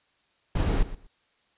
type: noise with echo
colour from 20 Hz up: brown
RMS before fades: -23 dBFS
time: 0.55-0.83 s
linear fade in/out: 5 ms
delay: 120 ms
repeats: 2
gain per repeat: -15 dB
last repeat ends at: 1.07 s
effects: white hiss -68 dBFS RMS until 1.57 s + resampled to 8000 Hz